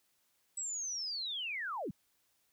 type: linear sweep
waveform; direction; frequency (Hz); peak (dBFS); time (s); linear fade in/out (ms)
sine; down; 7902 to 126.4; -36; 0.57-1.91; 5
effects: white hiss -75 dBFS RMS until 2.52 s